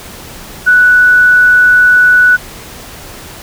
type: tone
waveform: sine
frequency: 1480 Hz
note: F#6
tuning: in tune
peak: -3 dBFS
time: 0.66-2.37 s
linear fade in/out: 20 ms
effects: pink hiss -30 dBFS RMS until 3.42 s